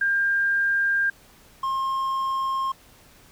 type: tone pair in turn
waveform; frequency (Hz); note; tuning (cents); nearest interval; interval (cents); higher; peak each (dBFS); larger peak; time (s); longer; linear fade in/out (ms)
sine / triangle; 1600 / 1067.9; G6 / C6; +35 / +35; perfect fifth; 700; first; -19 / -21; first; 0.01-1.1 / 1.63-2.72; neither; 5
effects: pink hiss -53 dBFS RMS until 3.31 s